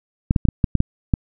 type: clicks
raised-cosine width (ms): 5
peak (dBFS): -3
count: 8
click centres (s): 0.309 / 0.362 / 0.453 / 0.487 / 0.642 / 0.753 / 0.804 / 1.138
effects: none